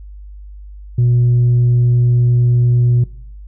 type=tone with tanh clipping; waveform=sine; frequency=121.4 Hz; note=B2; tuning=29 cents flat; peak=-10 dBFS; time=0.98-3.04 s; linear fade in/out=5 ms; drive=1 dB; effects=noise-tail reverb RT60 0.6 s tail -19 dB re dry + added 50 Hz sine -31 dBFS peak until 3.47 s